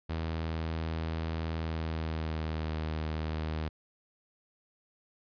sawtooth tone with pitch glide, 80.9 to 78.42 Hz, E2 to D#2, -32 to +14 cents, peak -28 dBFS, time 0.09-3.69 s, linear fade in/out 10 ms, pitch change -54 cents, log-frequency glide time 1.66-2.74 s, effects resampled to 11025 Hz

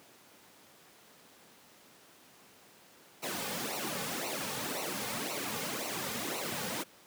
pink noise with flanger, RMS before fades -36 dBFS, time 3.22-6.84 s, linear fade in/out 20 ms, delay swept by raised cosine 0.59 to 3.09 ms, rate 1.9 Hz, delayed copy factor -0.75, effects pink hiss -58 dBFS RMS until 7.06 s + high-pass 200 Hz 12 dB/octave

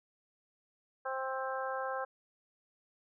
harmonic tone, 263.6 Hz, C4, 13 cents sharp, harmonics 2 / 3 / 4 / 5 / 6, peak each -38 / -40 / -41 / -42 / -43 dBFS, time 1.05-2.05 s, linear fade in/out 10 ms, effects none

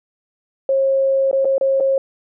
sine tone with dropouts, 540 Hz, C#5, 45 cents flat, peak -13 dBFS, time 0.69-1.98 s, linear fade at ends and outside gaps 2 ms, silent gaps 1.313-1.329 / 1.447-1.453 / 1.581-1.611 / 1.801-1.806 s, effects none

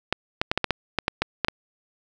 clicks, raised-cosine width 0.3 ms, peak -5 dBFS, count 11, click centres 0.126 / 0.415 / 0.515 / 0.576 / 0.643 / 0.707 / 0.987 / 1.081 / 1.22 / 1.447 / 1.484 s, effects none

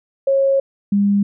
sine tone pair in turn, 545 / 201.6 Hz, C#5 / G3, -29 / +49 cents, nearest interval octave + perfect fourth, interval 1722 cents, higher first, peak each -12 dBFS, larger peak neither, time 0.27-0.6 / 0.92-1.23 s, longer first, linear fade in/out 5 ms, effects none

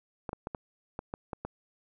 clicks, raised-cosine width 1 ms, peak -21 dBFS, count 8, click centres 0.292 / 0.331 / 0.471 / 0.548 / 0.991 / 1.139 / 1.332 / 1.45 s, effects none

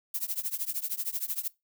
violet noise with tremolo, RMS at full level -29 dBFS, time 0.14-1.48 s, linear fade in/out 5 ms, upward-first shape triangle, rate 13 Hz, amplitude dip 100%, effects noise-tail reverb RT60 0.2 s tail -21 dB re dry

